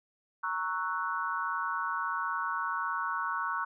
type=chord; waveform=sine; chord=F# dominant seventh; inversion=first; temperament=equal; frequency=932.3 / 1108.7 / 1318.5 / 1480 Hz; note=A#5 / C#6 / E6 / F#6; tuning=0 / 0 / 0 / 0 cents; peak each=-37 / -34 / -37 / -35 dBFS; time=0.43-3.65 s; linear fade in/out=10 ms; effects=none